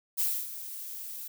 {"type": "noise with ADSR envelope", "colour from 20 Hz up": "violet", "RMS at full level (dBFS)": -27, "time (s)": [0.17, 1.28], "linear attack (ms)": 29, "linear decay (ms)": 270, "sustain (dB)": -13, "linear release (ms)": 7, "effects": []}